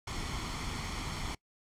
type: noise with comb filter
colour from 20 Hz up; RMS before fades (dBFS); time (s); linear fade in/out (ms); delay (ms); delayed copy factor
pink; -37; 0.07-1.35; 5; 0.92; +0.55
effects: noise-tail reverb RT60 0.1 s tail -23 dB re dry + low-pass 7000 Hz 12 dB/octave